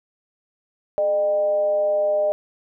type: tone with frequency modulation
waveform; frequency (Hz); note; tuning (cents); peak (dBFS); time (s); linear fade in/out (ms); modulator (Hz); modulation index
sine; 607; D#5; -43; -17; 0.98-2.32; 0; 184; 0.34
effects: none